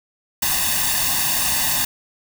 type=noise with comb filter; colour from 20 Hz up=white; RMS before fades=-20 dBFS; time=0.42-1.85 s; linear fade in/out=5 ms; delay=1.1 ms; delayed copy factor=+0.9; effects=none